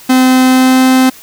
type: tone with pitch glide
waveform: 45% pulse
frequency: 257.3 to 259.1 Hz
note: C4 to C4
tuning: -29 to -17 cents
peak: -5 dBFS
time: 0.09-1.1 s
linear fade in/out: 10 ms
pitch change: +12 cents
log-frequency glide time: 0.41-0.83 s
effects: white hiss -36 dBFS RMS until 1.22 s